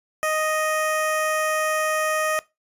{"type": "tone with notch filter", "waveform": "15% pulse", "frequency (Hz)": 622.3, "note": "D#5", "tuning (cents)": 0, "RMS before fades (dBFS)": -23, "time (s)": [0.23, 2.39], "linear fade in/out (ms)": 0, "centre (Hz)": 4000, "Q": 1.1, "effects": ["noise-tail reverb RT60 0.2 s tail -19 dB re dry", "resampled to 32000 Hz"]}